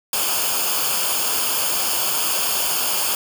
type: noise with comb filter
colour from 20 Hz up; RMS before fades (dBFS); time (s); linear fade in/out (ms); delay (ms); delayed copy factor
white; -21; 0.13-3.15; 2; 0.51; -0.7
effects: none